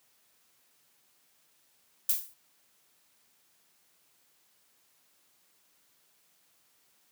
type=noise with exponential decay; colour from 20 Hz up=violet; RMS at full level=-22 dBFS; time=2.09-2.34 s; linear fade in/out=5 ms; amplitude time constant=54 ms; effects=white hiss -68 dBFS RMS until 7.11 s + high-pass 100 Hz 12 dB/octave